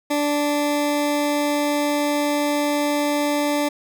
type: tone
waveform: 20% pulse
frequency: 292.4 Hz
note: D4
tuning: 7 cents flat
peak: -14 dBFS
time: 0.1-3.69 s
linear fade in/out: 10 ms
effects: none